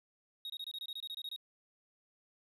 triangle tone bursts, 3765 Hz, A#7, 16 cents sharp, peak -38 dBFS, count 13, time 0.45-1.362 s, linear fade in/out 2 ms, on 48 ms, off 24 ms, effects none

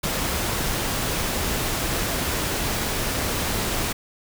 pink noise, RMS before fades -25 dBFS, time 0.03-3.93 s, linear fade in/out 10 ms, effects none

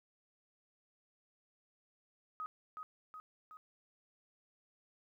sine tone with echo, 1259 Hz, D#6, 20 cents sharp, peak -39 dBFS, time 2.4-2.46 s, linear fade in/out 0 ms, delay 370 ms, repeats 3, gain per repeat -4 dB, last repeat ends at 3.57 s, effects 13-bit

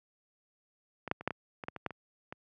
clicks, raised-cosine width 0.5 ms, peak -23 / -13 / -28 / -14 / -20 / -25 / -20 / -25 / -17 / -28 / -26 dBFS, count 11, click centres 1.077 / 1.114 / 1.21 / 1.276 / 1.307 / 1.638 / 1.684 / 1.763 / 1.863 / 1.907 / 2.325 s, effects high-pass 100 Hz 12 dB/octave

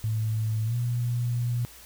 sine tone with pitch glide, 110 to 120.65 Hz, A2 to B2, 0 to -40 cents, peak -24 dBFS, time 0.04-1.65 s, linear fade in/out 0 ms, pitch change +160 cents, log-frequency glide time 0.65-0.75 s, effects added 60 Hz sine -55 dBFS peak until 1.85 s + white hiss -49 dBFS RMS until 1.85 s

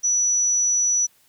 sine tone, 5910 Hz, F#8, 3 cents flat, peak -17 dBFS, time 0.03-1.07 s, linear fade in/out 20 ms, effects white hiss -59 dBFS RMS until 1.28 s

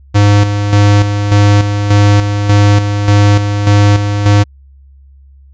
square tone with tremolo, 102.5 Hz, G#2, 22 cents flat, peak -5 dBFS, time 0.14-4.44 s, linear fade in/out 20 ms, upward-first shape square, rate 1.7 Hz, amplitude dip 55%, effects added 68 Hz sine -37 dBFS peak until 5.53 s + resampled to 16000 Hz

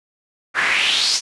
pink noise with band-pass filter sweep, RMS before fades -18 dBFS, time 0.54-1.21 s, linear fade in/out 50 ms, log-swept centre 1500 to 5800 Hz, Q 3.7, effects resampled to 24000 Hz

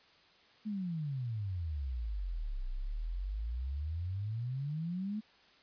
sine exponential two-way sweep, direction down then up, 219.8 to 30.25 to 219.8 Hz, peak -34 dBFS, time 0.65-5.21 s, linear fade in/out 20 ms, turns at 2.67 s, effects white hiss -63 dBFS RMS until 5.62 s + resampled to 11025 Hz

